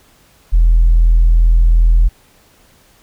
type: tone with tanh clipping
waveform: triangle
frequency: 41.33 Hz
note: E1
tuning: 5 cents sharp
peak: -6 dBFS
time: 0.52-2.09 s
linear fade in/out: 20 ms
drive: 5 dB
effects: pink hiss -50 dBFS RMS until 3.02 s